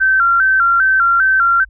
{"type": "tone with vibrato", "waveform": "sine", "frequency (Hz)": 1458, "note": "F#6", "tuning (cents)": -26, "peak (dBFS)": -9, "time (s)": [0, 1.65], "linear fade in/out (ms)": 20, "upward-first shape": "square", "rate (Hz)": 2.5, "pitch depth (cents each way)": 100, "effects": ["added 50 Hz sine -39 dBFS peak until 1.69 s"]}